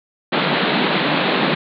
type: band-pass noise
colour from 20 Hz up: pink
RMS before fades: -18 dBFS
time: 0.32-1.55 s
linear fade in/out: 10 ms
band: 150 to 4200 Hz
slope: 96 dB/octave
effects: none